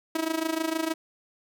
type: tone with amplitude modulation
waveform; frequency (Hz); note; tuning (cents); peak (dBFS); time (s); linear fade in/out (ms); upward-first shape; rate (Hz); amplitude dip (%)
sawtooth; 322.1; E4; -40; -19; 0.15-0.94; 5; sine; 26.5; 80
effects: none